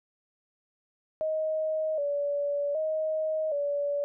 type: tone with vibrato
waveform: sine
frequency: 600 Hz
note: D5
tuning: 37 cents sharp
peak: -26 dBFS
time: 1.21-4.04 s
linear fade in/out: 0 ms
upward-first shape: square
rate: 0.65 Hz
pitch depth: 77 cents each way
effects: none